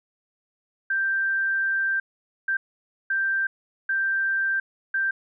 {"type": "tone bursts at uneven times", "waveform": "sine", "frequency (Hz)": 1572, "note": "G6", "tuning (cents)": 4, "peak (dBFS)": -21, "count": 5, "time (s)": [[0.9, 2], [2.48, 2.57], [3.1, 3.47], [3.89, 4.6], [4.94, 5.11]], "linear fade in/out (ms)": 5, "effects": []}